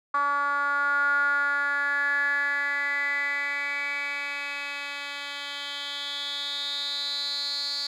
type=tone with band-pass filter sweep; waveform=10% pulse; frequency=284.8 Hz; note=C#4; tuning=47 cents sharp; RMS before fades=-28 dBFS; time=0.14-7.87 s; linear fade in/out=5 ms; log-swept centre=1200 to 4500 Hz; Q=8.2; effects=none